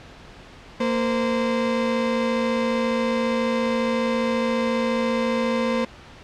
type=tone pair together; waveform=35% pulse; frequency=231 / 516.6 Hz; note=A#3 / C5; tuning=-16 / -22 cents; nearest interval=octave + major second; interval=1394 cents; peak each=-21 / -22 dBFS; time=0.8-5.85 s; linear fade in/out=5 ms; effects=pink hiss -44 dBFS RMS until 6.23 s + low-pass 4000 Hz 12 dB/octave